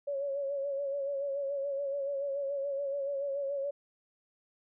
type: tone with vibrato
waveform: sine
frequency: 558 Hz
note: C#5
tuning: 11 cents sharp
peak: -31 dBFS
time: 0.07-3.71 s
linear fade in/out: 10 ms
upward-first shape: sine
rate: 7 Hz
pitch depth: 46 cents each way
effects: none